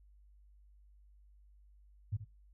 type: tone with echo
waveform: sine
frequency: 103.83 Hz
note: G#2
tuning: in tune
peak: -32 dBFS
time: 2.12-2.17 s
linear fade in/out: 10 ms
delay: 77 ms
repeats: 1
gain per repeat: -12 dB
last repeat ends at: 2.247 s
effects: noise-tail reverb RT60 0.2 s tail -17 dB re dry + added 50 Hz sine -59 dBFS peak until 2.53 s